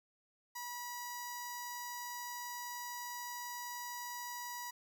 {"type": "tone with notch filter", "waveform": "10% pulse", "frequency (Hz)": 971, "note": "B5", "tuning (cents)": -30, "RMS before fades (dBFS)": -44, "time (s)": [0.55, 4.71], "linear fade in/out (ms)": 10, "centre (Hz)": 3200, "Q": 0.57, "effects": []}